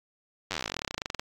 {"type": "slowing click train", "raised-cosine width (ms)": 0.2, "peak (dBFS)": -13, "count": 29, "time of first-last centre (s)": [0.51, 1.195], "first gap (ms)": 10, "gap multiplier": 1.06, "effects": ["AAC 64 kbps"]}